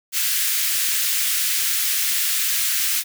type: high-pass noise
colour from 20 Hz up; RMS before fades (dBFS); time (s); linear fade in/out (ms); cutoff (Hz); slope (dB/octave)
white; -21; 0.12-3.04; 50; 1600; 24
effects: none

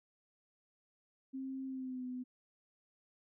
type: tone with pitch glide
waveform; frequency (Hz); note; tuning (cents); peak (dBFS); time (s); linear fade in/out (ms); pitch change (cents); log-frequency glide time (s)
sine; 265.5 to 251.8; C4 to B3; +25 to +34; -39; 1.33-2.24; 20; -91; 1.66-2.05
effects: none

